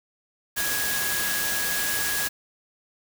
sine tone in noise, 1661.2 Hz, G#6, in tune, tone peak -29 dBFS, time 0.56-2.29 s, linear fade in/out 20 ms, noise white, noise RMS -27 dBFS, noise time 0.56-2.29 s, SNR -5 dB, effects none

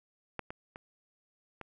clicks, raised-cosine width 0.5 ms, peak -20 / -25 / -29 / -27 dBFS, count 4, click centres 0.393 / 0.505 / 0.759 / 1.613 s, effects none

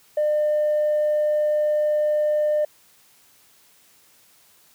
triangle tone with tanh clipping, 602 Hz, D5, 43 cents sharp, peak -18 dBFS, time 0.17-2.65 s, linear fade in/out 5 ms, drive 5 dB, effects white hiss -56 dBFS RMS until 4.74 s + high-pass 60 Hz 12 dB/octave

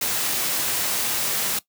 white noise, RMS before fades -24 dBFS, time 0.01-1.59 s, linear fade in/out 5 ms, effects noise-tail reverb RT60 0.1 s tail -18 dB re dry + high-pass 100 Hz 12 dB/octave

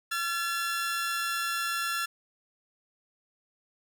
sawtooth tone pair together, 1362 / 1717.6 Hz, F6 / A6, -44 / -42 cents, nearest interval major third, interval 402 cents, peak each -27 / -29 dBFS, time 0.11-2.06 s, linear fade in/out 10 ms, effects 10-bit

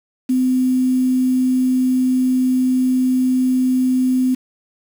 sine tone with quantisation, 255.7 Hz, C4, 40 cents flat, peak -13 dBFS, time 0.29-4.35 s, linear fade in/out 10 ms, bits 6, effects none

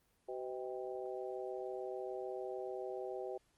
harmonic tone with a mistuned harmonic, 126.7 Hz, B2, 45 cents sharp, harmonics 3 / 4 / 5 / 6, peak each -43 / -45 / -47 / -49 dBFS, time 0.28-3.38 s, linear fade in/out 10 ms, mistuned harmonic 6, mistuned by +65 cents, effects pink hiss -75 dBFS RMS until 3.57 s + Opus 24 kbps

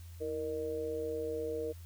sine tone with amplitude modulation, 466.2 Hz, A#4, in tune, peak -30 dBFS, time 0.2-1.73 s, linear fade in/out 20 ms, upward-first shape sine, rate 144 Hz, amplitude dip 85%, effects added 85 Hz sine -46 dBFS peak until 1.85 s + white hiss -61 dBFS RMS until 1.85 s

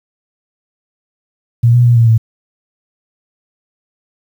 sine tone with pitch steps, 117.9 / 121.8 / 119.9 / 115.9 / 112.4 Hz, A#2 / B2 / A#2 / A#2 / A2, +20 / -24 / +49 / -10 / +37 cents, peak -5 dBFS, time 1.63-2.18 s, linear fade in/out 10 ms, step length 110 ms, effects 7-bit

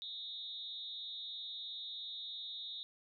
sine tone with amplitude modulation, 3719 Hz, A#7, 5 cents flat, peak -38 dBFS, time 0.02-2.83 s, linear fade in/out 0 ms, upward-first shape sine, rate 281 Hz, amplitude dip 95%, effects none

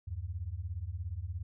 sine beating tone pair, 77.78 / 94.78 Hz, D#2 / F#2, 0 / +42 cents, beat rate 17 Hz, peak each -39 / -38 dBFS, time 0.07-1.43 s, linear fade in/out 10 ms, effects none

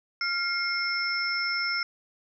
sine tone cluster, 1392 / 2140 / 5310 Hz, F6 / C7 / E8, -6 / +38 / +12 cents, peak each -30 dBFS, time 0.21-1.83 s, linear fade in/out 2 ms, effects none

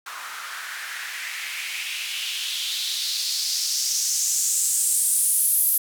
blue noise with band-pass filter sweep, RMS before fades -25 dBFS, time 0.06-5.78 s, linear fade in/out 5 ms, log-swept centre 1200 to 12000 Hz, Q 3.2, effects none

